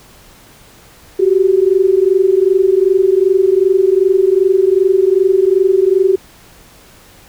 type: tone pair together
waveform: sine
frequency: 369.4 / 392 Hz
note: F#4 / G4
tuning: -3 / 0 cents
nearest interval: minor second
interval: 103 cents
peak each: -11 dBFS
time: 1.19-6.16 s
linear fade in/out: 10 ms
effects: pink hiss -43 dBFS RMS until 7.28 s